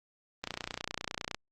click train, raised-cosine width 0.2 ms, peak -17 dBFS, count 28, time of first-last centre 0.44-1.346 s, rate 29.8 Hz, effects Opus 32 kbps

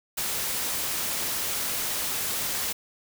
white noise, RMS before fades -29 dBFS, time 0.17-2.73 s, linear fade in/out 10 ms, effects none

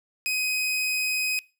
sawtooth tone, 2514 Hz, D#7, 17 cents sharp, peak -21 dBFS, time 0.26-1.39 s, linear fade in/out 0 ms, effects noise-tail reverb RT60 0.3 s tail -22 dB re dry

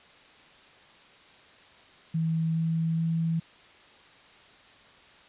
sine tone with pitch steps, 162.2 / 163.23 / 164.27 Hz, E3 / E3 / E3, -28 / -17 / -6 cents, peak -24 dBFS, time 2.14-3.4 s, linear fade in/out 10 ms, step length 420 ms, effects white hiss -54 dBFS RMS until 5.28 s + resampled to 8000 Hz

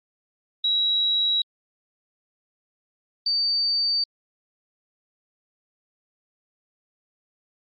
sine tone pair in turn, 3872 / 4605 Hz, B7 / D8, -35 / -35 cents, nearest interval minor third, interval 300 cents, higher second, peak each -19 / -20 dBFS, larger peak first, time 0.64-1.42 / 3.26-4.04 s, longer neither, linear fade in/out 5 ms, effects Opus 48 kbps

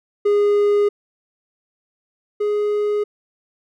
triangle tone pair in turn, 410.9 / 416.4 Hz, G#4 / G#4, -18 / +5 cents, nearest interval unison, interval 23 cents, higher second, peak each -11 / -15 dBFS, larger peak first, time 0.25-0.89 / 2.4-3.04 s, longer neither, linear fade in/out 10 ms, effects none

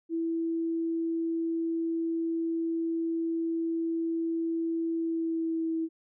sine tone with pitch glide, 330 to 324.9 Hz, E4 to E4, +2 to -25 cents, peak -27 dBFS, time 0.09-5.89 s, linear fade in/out 50 ms, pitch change -27 cents, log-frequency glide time 4.95-5.77 s, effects none

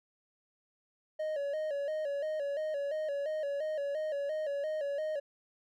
triangle tone with vibrato, 592 Hz, D5, 14 cents sharp, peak -30 dBFS, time 1.19-5.2 s, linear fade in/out 10 ms, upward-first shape square, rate 2.9 Hz, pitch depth 82 cents each way, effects none

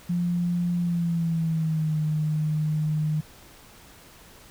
sine tone with pitch glide, 174.61 to 153.77 Hz, F3 to D#3, 0 to -20 cents, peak -22 dBFS, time 0.09-3.21 s, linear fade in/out 10 ms, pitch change -220 cents, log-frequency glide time 0.78-1.99 s, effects pink hiss -50 dBFS RMS until 4.5 s

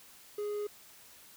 triangle tone with quantisation, 415.3 Hz, G#4, in tune, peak -31 dBFS, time 0.38-0.67 s, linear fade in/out 5 ms, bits 10, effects white hiss -56 dBFS RMS until 1.36 s

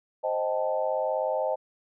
sine chord, A half-diminished seventh, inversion first, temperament equal, 523.3 / 622.3 / 784 / 880 Hz, C5 / Eb5 / G5 / A5, 0 / 0 / 0 / 0 cents, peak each -29 / -28 / -34 / -33 dBFS, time 0.23-1.56 s, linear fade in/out 20 ms, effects none

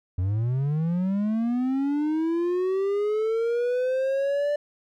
triangle linear sweep, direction up, 87.31 to 590 Hz, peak -20 dBFS, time 0.18-4.56 s, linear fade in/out 5 ms, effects none

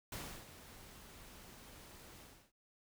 pink noise with ADSR envelope, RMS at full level -44 dBFS, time 0.12-2.52 s, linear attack 3 ms, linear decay 320 ms, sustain -12 dB, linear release 310 ms, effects none

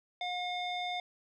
square tone with low-pass filter, 718 Hz, F5, 48 cents sharp, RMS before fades -36 dBFS, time 0.21-1 s, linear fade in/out 2 ms, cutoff 3300 Hz, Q 4.4, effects none

